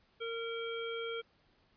harmonic tone, 460 Hz, A#4, 23 cents flat, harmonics 1 / 3 / 5 / 7, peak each -38 / -44 / -46 / -45 dBFS, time 0.2-1.22 s, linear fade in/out 20 ms, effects pink hiss -70 dBFS RMS until 1.76 s + resampled to 11025 Hz

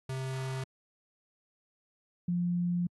square / sine tone pair in turn, 131.9 / 175.35 Hz, C3 / F3, +14 / +7 cents, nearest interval perfect fourth, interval 493 cents, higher second, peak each -34 / -27 dBFS, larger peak second, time 0.09-0.64 / 2.28-2.87 s, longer second, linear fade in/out 5 ms, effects AAC 32 kbps

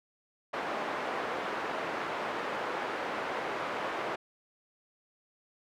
pink band-pass noise, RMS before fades -35 dBFS, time 0.53-4.16 s, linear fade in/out 10 ms, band 450 to 1700 Hz, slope 12 dB/octave, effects none

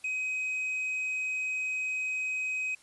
triangle tone, 2525 Hz, D#7, 25 cents sharp, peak -28 dBFS, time 0.04-2.75 s, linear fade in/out 5 ms, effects white hiss -59 dBFS RMS until 2.82 s + resampled to 24000 Hz

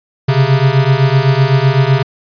square beating tone pair, 130.81 / 138.71 Hz, C3 / C#3, 0 / +1 cents, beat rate 7.9 Hz, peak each -12 dBFS, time 0.28-2.03 s, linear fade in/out 10 ms, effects resampled to 11025 Hz

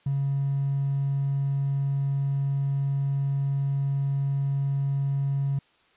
triangle tone with hard clipping, 138.59 Hz, C#3, in tune, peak -23 dBFS, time 0.06-5.59 s, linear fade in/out 5 ms, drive 3 dB, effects white hiss -62 dBFS RMS until 5.96 s + resampled to 8000 Hz

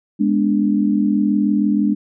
sine chord, G# diminished, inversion none, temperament equal, 207.7 / 246.9 / 293.7 Hz, G#3 / B3 / D4, 0 / 0 / 0 cents, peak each -16 / -22 / -18 dBFS, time 0.19-1.95 s, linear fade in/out 20 ms, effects none

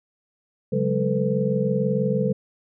sine tone cluster, 138.9 / 185.1 / 205.2 / 444.6 / 503 Hz, C#3 / F#3 / G#3 / A4 / B4, +4 / +1 / -21 / +18 / +32 cents, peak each -26 dBFS, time 0.72-2.33 s, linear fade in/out 10 ms, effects none

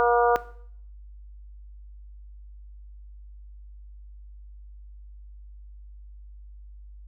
harmonic tone, 238.8 Hz, A#3, 42 cents sharp, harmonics 2 / 3 / 4 / 5 / 6, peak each -22 / -24 / -25 / -26 / -27 dBFS, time 0-0.36 s, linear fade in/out 0 ms, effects noise-tail reverb RT60 0.6 s tail -17 dB re dry + added 50 Hz sine -42 dBFS peak until 7.07 s

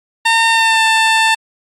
15% pulse tone with pitch glide, 910 to 890.2 Hz, A#5 to A5, -42 to +20 cents, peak -3 dBFS, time 0.25-1.35 s, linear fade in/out 10 ms, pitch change -38 cents, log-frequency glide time 0.5-0.83 s, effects low-pass 8000 Hz 12 dB/octave + Opus 48 kbps

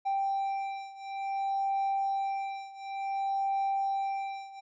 triangle beating tone pair, 784 / 784.56 Hz, G5 / G5, 0 / +1 cents, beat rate 0.56 Hz, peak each -29 / -31 dBFS, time 0.05-4.61 s, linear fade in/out 20 ms, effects tanh soft clip ceiling -21 dBFS + resampled to 16000 Hz

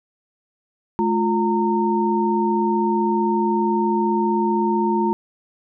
sine tone cluster, 215 / 350.5 / 918 Hz, A3 / F4 / A#5, -40 / +6 / -27 cents, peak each -21 dBFS, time 0.99-5.13 s, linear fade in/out 0 ms, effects none

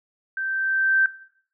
sine tone with level ramp, 1559 Hz, G6, 10 cents flat, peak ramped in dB -25 to -14 dBFS, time 0.37-1.06 s, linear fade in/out 2 ms, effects noise-tail reverb RT60 0.6 s tail -18 dB re dry

